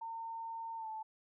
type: tone with pitch glide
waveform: sine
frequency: 910 to 876 Hz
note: A#5 to A5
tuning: -42 to -8 cents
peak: -40 dBFS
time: 0.01-1.03 s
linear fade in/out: 10 ms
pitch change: -66 cents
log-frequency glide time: 0.77-0.88 s
effects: none